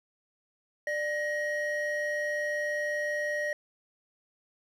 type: tone pair together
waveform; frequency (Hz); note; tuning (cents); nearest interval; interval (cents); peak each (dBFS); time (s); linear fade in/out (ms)
triangle; 594 / 1887.6; D5 / A#6; +20 / +21; octave + minor sixth; 2001; -29 / -29; 0.87-3.53; 2
effects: tanh soft clip ceiling -20 dBFS